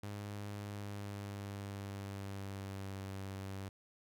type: tone with pitch glide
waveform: sawtooth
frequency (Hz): 102.4 to 97.04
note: G#2 to G2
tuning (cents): -24 to -17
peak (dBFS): -38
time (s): 0.03-3.69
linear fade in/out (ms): 5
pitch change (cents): -93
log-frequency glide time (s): 0.58-3.01
effects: none